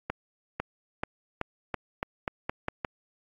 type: accelerating click train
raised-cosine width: 0.5 ms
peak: -14 dBFS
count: 10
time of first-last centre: 0.1-2.848 s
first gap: 500 ms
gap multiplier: 0.87
effects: AAC 64 kbps

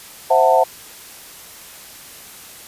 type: chord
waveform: sine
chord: F# half-diminished seventh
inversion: second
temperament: equal with one note detuned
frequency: 523.3 / 659.3 / 740 / 893.3 Hz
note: C5 / E5 / F#5 / A5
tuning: 0 / 0 / 0 / +26 cents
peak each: -16 dBFS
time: 0.3-0.64 s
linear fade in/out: 10 ms
effects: white hiss -39 dBFS RMS until 2.67 s + resampled to 32000 Hz

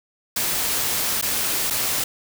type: noise with dropouts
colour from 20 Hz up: white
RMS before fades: -23 dBFS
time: 0.36-2.04 s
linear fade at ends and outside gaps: 5 ms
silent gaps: 1.214-1.224 / 1.702-1.706 s
effects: none

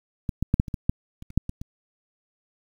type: clicks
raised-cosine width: 5 ms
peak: -14 / -11 / -6 / -6 / -22 / -15 / -7 / -27 / -30 / -6 / -18 / -22 dBFS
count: 12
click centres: 0.292 / 0.426 / 0.541 / 0.599 / 0.682 / 0.742 / 0.895 / 1.224 / 1.304 / 1.376 / 1.494 / 1.615 s
effects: 8-bit

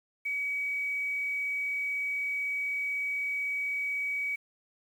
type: tone with quantisation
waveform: sine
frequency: 2269 Hz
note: C#7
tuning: 40 cents sharp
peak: -29 dBFS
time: 0.25-4.36 s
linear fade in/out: 10 ms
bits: 9
effects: none

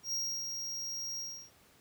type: tone with ADSR envelope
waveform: square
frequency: 5620 Hz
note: F8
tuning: 10 cents sharp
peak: -32 dBFS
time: 0.03-1.51 s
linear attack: 98 ms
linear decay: 310 ms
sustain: -5 dB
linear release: 320 ms
effects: pink hiss -63 dBFS RMS until 1.8 s + high-pass 60 Hz 12 dB/octave

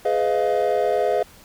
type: chord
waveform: triangle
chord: F half-diminished seventh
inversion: first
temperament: just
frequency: 419.1 / 502.9 / 628.6 / 698.5 Hz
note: Ab4 / Cb5 / Eb5 / F5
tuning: +16 / +31 / +18 / 0 cents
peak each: -21 dBFS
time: 0.05-1.23 s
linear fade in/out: 5 ms
effects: tanh soft clip ceiling -8 dBFS + pink hiss -48 dBFS RMS until 1.44 s

